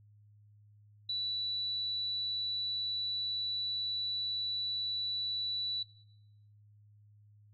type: tone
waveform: sine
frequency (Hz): 3951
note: B7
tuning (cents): 0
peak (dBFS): -32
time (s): 1.09-5.83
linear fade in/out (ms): 5
effects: noise-tail reverb RT60 0.8 s tail -19 dB re dry + added 104 Hz sine -58 dBFS peak until 7.53 s